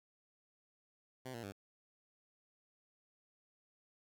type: tone with pitch steps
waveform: 10% pulse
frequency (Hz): 128.8 / 117 / 99.2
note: C3 / A#2 / G2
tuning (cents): -27 / +7 / +21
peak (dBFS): -36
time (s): 1.25-1.523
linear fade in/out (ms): 10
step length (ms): 91
effects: none